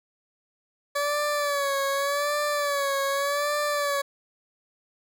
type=tone with vibrato; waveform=20% pulse; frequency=570 Hz; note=C#5; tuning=48 cents sharp; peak=-19 dBFS; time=0.95-4.02 s; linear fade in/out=10 ms; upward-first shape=sine; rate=0.85 Hz; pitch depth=61 cents each way; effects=none